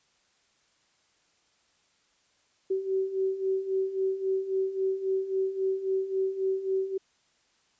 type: beating tone pair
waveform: sine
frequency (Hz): 380 / 383.7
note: F#4 / G4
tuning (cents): +46 / -37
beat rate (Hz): 3.7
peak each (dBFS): -32 / -27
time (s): 2.7-6.98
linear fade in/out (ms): 10
effects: white hiss -68 dBFS RMS until 7.79 s + resampled to 16000 Hz